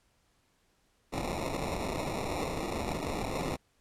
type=noise with sample-and-hold; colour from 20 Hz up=blue; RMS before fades=-34 dBFS; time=1.12-3.57 s; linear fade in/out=20 ms; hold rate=1575 Hz; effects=pink hiss -71 dBFS RMS until 3.8 s + low-pass 11000 Hz 12 dB/octave